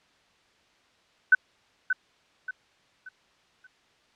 sine tone with echo, 1512 Hz, F#6, 37 cents sharp, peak -12 dBFS, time 1.32-1.35 s, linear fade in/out 5 ms, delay 580 ms, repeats 4, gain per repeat -9 dB, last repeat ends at 3.67 s, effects white hiss -63 dBFS RMS until 4.15 s + low-pass 4000 Hz 12 dB/octave

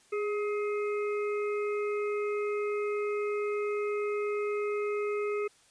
harmonic tone with a mistuned harmonic, 421.9 Hz, G#4, 27 cents sharp, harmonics 1 / 3 / 5 / 6, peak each -29 / -39 / -43 / -45 dBFS, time 0.12-5.48 s, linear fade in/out 10 ms, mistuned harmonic 1, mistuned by -32 cents, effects white hiss -62 dBFS RMS until 5.7 s + resampled to 22050 Hz

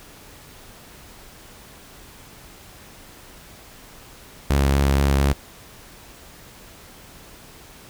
sawtooth tone with vibrato, 69.3 Hz, C#2, in tune, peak -12 dBFS, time 4.5-5.33 s, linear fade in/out 5 ms, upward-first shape sine, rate 4.2 Hz, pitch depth 16 cents each way, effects pink hiss -45 dBFS RMS until 7.89 s

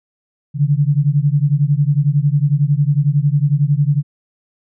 sine beating tone pair, 140 / 151 Hz, C#3 / D3, +18 / +48 cents, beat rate 11 Hz, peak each -14 / -15 dBFS, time 0.54-4.03 s, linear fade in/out 50 ms, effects none

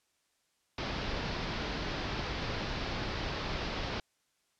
pink low-pass noise, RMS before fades -36 dBFS, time 0.78-4 s, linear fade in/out 2 ms, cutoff 5200 Hz, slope 48 dB/octave, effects white hiss -75 dBFS RMS until 4.59 s + low-pass 9000 Hz 12 dB/octave

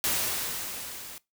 white noise with level ramp, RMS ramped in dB -26 to -43 dBFS, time 0.04-1.18 s, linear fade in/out 0 ms, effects noise-tail reverb RT60 0.2 s tail -21 dB re dry

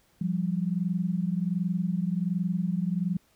sine tone pair together, 172.7 / 194.03 Hz, F3 / G3, -19 / -17 cents, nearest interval major second, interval 202 cents, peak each -27 / -29 dBFS, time 0.21-3.17 s, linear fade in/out 5 ms, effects pink hiss -65 dBFS RMS until 3.35 s

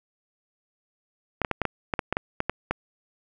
clicks, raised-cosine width 0.5 ms, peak -9 dBFS, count 12, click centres 1.417 / 1.448 / 1.513 / 1.617 / 1.653 / 1.938 / 1.992 / 2.126 / 2.169 / 2.404 / 2.496 / 2.71 s, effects none

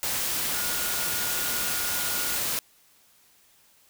sine tone in noise, 1436 Hz, F6, 48 cents sharp, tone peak -37 dBFS, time 0.54-2.38 s, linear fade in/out 0 ms, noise white, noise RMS -28 dBFS, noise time 0.03-2.59 s, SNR -12 dB, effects white hiss -60 dBFS RMS until 3.89 s

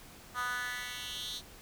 10% pulse tone with high-pass filter sweep, 246.9 Hz, B3, in tune, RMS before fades -38 dBFS, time 0.34-1.42 s, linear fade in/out 50 ms, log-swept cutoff 1200 to 4100 Hz, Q 3.6, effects pink hiss -53 dBFS RMS until 1.61 s

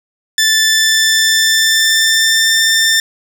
15% pulse tone with pitch glide, 1760 to 1791.8 Hz, A6 to A6, 0 to +31 cents, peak -3 dBFS, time 0.38-3 s, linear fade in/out 2 ms, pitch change +31 cents, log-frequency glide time 0.65-2.55 s, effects none

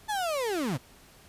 35% pulse linear sweep, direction down, 880 to 110 Hz, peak -26 dBFS, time 0.08-0.78 s, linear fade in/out 20 ms, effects pink hiss -55 dBFS RMS until 1.28 s + resampled to 32000 Hz

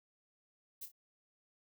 violet noise with echo, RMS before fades -45 dBFS, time 0.81-0.86 s, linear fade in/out 10 ms, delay 29 ms, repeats 2, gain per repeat -9 dB, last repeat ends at 0.918 s, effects none

